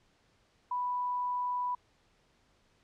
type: tone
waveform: sine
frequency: 987.8 Hz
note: B5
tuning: in tune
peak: -30 dBFS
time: 0.71-1.75 s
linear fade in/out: 5 ms
effects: pink hiss -69 dBFS RMS until 2.83 s + low-pass 6000 Hz 12 dB/octave